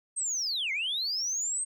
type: linear two-way sweep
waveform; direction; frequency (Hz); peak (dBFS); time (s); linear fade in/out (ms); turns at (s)
sine; down then up; 8500 to 2048 to 8500; -27; 0.16-1.65; 20; 0.72
effects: tanh soft clip ceiling -25 dBFS